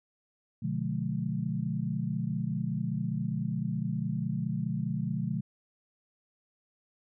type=chord; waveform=sine; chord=B diminished seventh; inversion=none; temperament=just; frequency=123.47 / 148.16 / 177.8 / 213.4 Hz; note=B2 / D3 / F3 / Ab3; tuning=0 / +16 / +31 / +47 cents; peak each=-35 / -34 / -34 / -35 dBFS; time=0.62-5.41 s; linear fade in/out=10 ms; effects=none